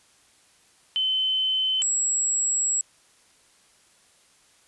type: tone pair in turn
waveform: sine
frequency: 3060 / 7711 Hz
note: G7 / B8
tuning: -42 / -42 cents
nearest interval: octave + major third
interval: 1600 cents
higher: second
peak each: -21 dBFS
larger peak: neither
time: 0.96-1.82 / 1.82-2.81 s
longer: second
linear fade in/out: 0 ms
effects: white hiss -59 dBFS RMS until 4.67 s + resampled to 24000 Hz